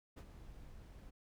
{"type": "noise with ADSR envelope", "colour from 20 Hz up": "brown", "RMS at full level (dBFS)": -45, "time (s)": [0.16, 1.11], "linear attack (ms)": 21, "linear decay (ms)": 57, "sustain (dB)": -9, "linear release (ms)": 20, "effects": []}